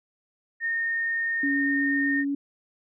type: tone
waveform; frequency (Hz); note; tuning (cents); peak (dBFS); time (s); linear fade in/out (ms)
sine; 1835; A#6; -28; -24; 0.6-2.25; 50
type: tone with vibrato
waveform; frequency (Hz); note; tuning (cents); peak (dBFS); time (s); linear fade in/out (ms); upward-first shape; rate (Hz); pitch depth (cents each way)
sine; 281; C#4; +24; -24; 1.43-2.35; 5; triangle; 8.2; 8
effects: none